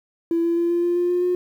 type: tone with pitch steps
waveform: triangle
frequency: 335.1 / 338.4 / 341.7 / 345.1 / 348.5 / 352 / 355.4 / 358.9 Hz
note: E4 / E4 / F4 / F4 / F4 / F4 / F4 / F4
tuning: +29 / +45 / -38 / -21 / -4 / +14 / +30 / +47 cents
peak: -14 dBFS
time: 0.31-1.35 s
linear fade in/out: 2 ms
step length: 130 ms
effects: tanh soft clip ceiling -15 dBFS + 9-bit